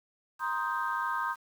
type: chord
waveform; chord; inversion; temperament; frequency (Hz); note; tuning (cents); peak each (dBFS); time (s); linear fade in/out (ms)
sine; C minor seventh; third; equal with one note detuned; 943.2 / 1046.5 / 1244.5 / 1568; Bb5 / C6 / Eb6 / G6; +20 / 0 / 0 / 0; -34; 0.39-1.36; 50
effects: tanh soft clip ceiling -20 dBFS + 9-bit